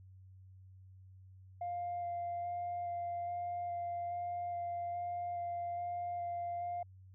sine tone with vibrato, 698.5 Hz, F5, in tune, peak -35 dBFS, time 1.61-6.83 s, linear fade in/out 5 ms, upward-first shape square, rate 1.2 Hz, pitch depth 8 cents each way, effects tanh soft clip ceiling -33 dBFS + added 94 Hz sine -54 dBFS peak until 7.14 s

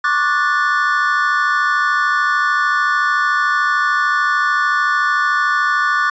triangle chord, D major seventh, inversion third, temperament just, 1101.2 / 1174.7 / 1468.3 / 1762 Hz, C#6 / D6 / F#6 / A6, -12 / 0 / -14 / +2 cents, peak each -21 / -16 / -16 / -18 dBFS, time 0.04-6.1 s, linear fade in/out 5 ms, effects resampled to 16000 Hz

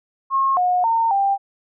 sine tone with pitch steps, 1080 / 723 / 912 / 791 Hz, C#6 / F#5 / A#5 / G5, -45 / -40 / -38 / +15 cents, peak -15 dBFS, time 0.3-1.38 s, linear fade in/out 50 ms, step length 270 ms, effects none

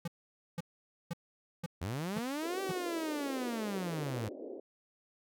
square tone bursts, 169.8 Hz, F3, 48 cents flat, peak -35 dBFS, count 6, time 0.05-2.718 s, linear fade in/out 5 ms, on 28 ms, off 500 ms
sawtooth linear two-way sweep, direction up then down, 77.78 to 390.6 to 101.6 Hz, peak -31 dBFS, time 1.81-4.29 s, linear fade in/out 10 ms, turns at 2.61 s
pink band-pass noise, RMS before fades -44 dBFS, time 2.42-4.6 s, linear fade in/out 5 ms, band 280 to 600 Hz, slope 48 dB/octave
effects none

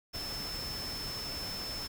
sine tone in noise, 5280 Hz, E8, 2 cents sharp, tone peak -38 dBFS, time 0.13-1.88 s, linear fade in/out 20 ms, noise pink, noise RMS -42 dBFS, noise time 0.13-1.88 s, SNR +1 dB, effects none

